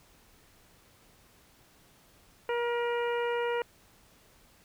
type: harmonic tone with a mistuned harmonic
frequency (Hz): 476.1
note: A#4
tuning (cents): +37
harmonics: 1 / 2 / 3 / 4 / 5 / 6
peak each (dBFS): -29 / -35 / -39 / -41 / -43 / -45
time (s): 2.49-3.62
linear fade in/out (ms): 2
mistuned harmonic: 3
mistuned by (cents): -15
effects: pink hiss -61 dBFS RMS until 4.64 s